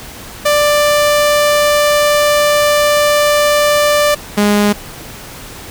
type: tone pair in turn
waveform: sawtooth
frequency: 590 / 206.4 Hz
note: D5 / G#3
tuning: +8 / -10 cents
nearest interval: octave + tritone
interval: 1818 cents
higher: first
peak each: -5 / -5 dBFS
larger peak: neither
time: 0.45-4.15 / 4.37-4.73 s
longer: first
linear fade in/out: 10 ms
effects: pink hiss -31 dBFS RMS until 5.7 s